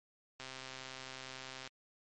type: click train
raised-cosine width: 0.2 ms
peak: -28 dBFS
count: 168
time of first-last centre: 0.4-1.675 s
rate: 131 Hz
effects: MP3 48 kbps